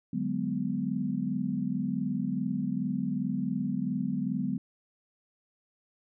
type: chord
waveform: sine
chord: G# half-diminished seventh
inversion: second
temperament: equal with one note detuned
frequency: 146.83 / 185 / 207.7 / 249.7 Hz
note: D3 / F#3 / G#3 / B3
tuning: 0 / 0 / 0 / +19 cents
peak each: -37 / -33 / -33 / -32 dBFS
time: 0.13-4.58 s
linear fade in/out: 5 ms
effects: none